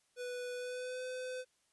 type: tone with pitch glide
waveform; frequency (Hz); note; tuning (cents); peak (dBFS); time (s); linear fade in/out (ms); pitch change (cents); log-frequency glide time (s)
square; 493.9 to 508.1; B4 to B4; 0 to +49; -40; 0.16-1.45; 50; +49; 0.55-1.03
effects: white hiss -75 dBFS RMS until 1.72 s + resampled to 24000 Hz